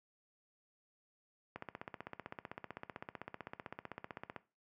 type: click train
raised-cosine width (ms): 0.5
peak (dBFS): -28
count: 45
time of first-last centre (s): 1.56-4.363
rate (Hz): 15.7
effects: noise-tail reverb RT60 0.3 s tail -17 dB re dry + high-pass 100 Hz 12 dB/octave